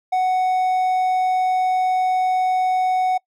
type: tone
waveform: triangle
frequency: 742 Hz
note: F#5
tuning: 5 cents sharp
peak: -14 dBFS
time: 0.12-3.18 s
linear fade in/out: 10 ms
effects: noise-tail reverb RT60 0.1 s tail -24 dB re dry